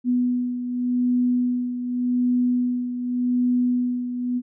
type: beating tone pair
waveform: sine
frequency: 246.9 / 247.76 Hz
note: B3 / B3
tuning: 0 / +6 cents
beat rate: 0.86 Hz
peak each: -20 / -27 dBFS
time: 0.04-4.42 s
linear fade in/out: 50 ms
effects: none